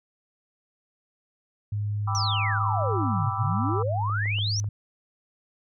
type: tone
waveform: sine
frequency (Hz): 103.83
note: G#2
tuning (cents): 0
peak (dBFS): -25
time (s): 1.72-4.69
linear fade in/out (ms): 5
type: chord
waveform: sine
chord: E minor seventh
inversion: first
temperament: equal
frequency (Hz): 784 / 987.8 / 1174.7 / 1318.5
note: G5 / B5 / D6 / E6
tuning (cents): 0 / 0 / 0 / 0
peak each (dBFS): -34 / -33 / -31 / -34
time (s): 2.07-3.83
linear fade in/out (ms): 10
type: exponential two-way sweep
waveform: sine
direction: down then up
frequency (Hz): 6060 to 98.8 to 6060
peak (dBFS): -27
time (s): 2.15-4.6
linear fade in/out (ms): 0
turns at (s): 3.35
type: clicks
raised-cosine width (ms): 1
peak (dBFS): -32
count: 7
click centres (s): 2.822 / 3.033 / 3.692 / 4.098 / 4.258 / 4.386 / 4.643
effects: none